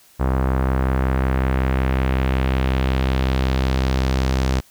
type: tone with low-pass filter sweep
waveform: sawtooth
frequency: 65.41 Hz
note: C2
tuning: in tune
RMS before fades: -19 dBFS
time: 0.19-4.61 s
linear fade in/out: 20 ms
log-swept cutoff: 1200 to 6200 Hz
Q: 1.3
effects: white hiss -52 dBFS RMS until 4.7 s